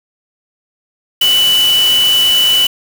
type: tone in noise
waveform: sine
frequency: 2973 Hz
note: F#7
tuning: 8 cents sharp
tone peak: -8 dBFS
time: 1.21-2.67 s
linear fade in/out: 5 ms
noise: white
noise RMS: -20 dBFS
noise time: 1.21-2.67 s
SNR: +9 dB
effects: none